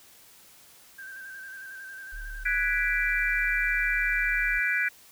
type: tone with vibrato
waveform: sine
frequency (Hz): 1568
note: G6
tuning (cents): 0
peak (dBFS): -39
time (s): 0.98-2.44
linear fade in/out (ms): 10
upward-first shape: square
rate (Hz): 11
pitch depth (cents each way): 30
type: tone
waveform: sine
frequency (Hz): 36.71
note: D1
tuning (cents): 0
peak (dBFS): -36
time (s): 2.12-4.6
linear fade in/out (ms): 20
type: chord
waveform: sine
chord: G# half-diminished seventh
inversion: third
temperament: equal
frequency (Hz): 1480 / 1661.2 / 1975.5 / 2349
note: F#6 / G#6 / B6 / D7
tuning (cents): 0 / 0 / 0 / 0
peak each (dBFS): -29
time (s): 2.45-4.89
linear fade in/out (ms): 10
effects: white hiss -54 dBFS RMS until 5.11 s